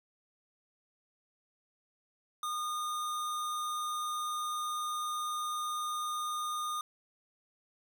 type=tone; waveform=square; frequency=1222 Hz; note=D#6; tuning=32 cents flat; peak=-34 dBFS; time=2.43-6.81 s; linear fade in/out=2 ms; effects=10-bit